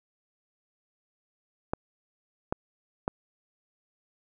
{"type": "clicks", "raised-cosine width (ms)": 1, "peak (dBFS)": -13, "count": 3, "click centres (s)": [1.735, 2.525, 3.079], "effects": []}